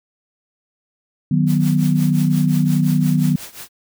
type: chord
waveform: sine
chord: B major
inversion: first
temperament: just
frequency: 154.34 / 185.21 / 246.9 Hz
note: D#3 / F#3 / B3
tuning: -14 / +2 / 0 cents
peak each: -16 / -18 / -19 dBFS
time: 1.31-3.36 s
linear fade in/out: 5 ms
type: noise with tremolo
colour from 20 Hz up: white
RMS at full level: -32 dBFS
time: 1.46-3.69 s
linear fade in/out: 50 ms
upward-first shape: triangle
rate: 5.7 Hz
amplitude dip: 90%
effects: none